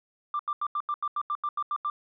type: tone bursts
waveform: sine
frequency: 1183 Hz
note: D6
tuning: 12 cents sharp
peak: -25 dBFS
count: 12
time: 0.34-1.9 s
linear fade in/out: 2 ms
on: 53 ms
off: 84 ms
effects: tanh soft clip ceiling -22 dBFS